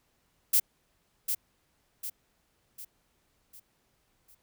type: noise with echo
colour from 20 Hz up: violet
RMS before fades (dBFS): -22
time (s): 0.53-0.6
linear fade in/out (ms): 10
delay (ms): 750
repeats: 5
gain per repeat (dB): -7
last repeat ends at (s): 4.35
effects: pink hiss -72 dBFS RMS until 4.42 s